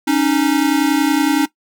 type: tone pair together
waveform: square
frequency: 277.2 / 307.9 Hz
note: C#4 / D#4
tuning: 0 / -18 cents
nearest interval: major second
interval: 182 cents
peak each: -16 dBFS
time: 0.07-1.46 s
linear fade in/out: 10 ms
effects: noise-tail reverb RT60 0.1 s tail -17 dB re dry